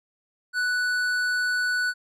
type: tone with tanh clipping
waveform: sine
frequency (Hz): 1483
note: F#6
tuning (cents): +4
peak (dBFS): -24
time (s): 0.53-1.94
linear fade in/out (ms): 50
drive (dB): 12
effects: none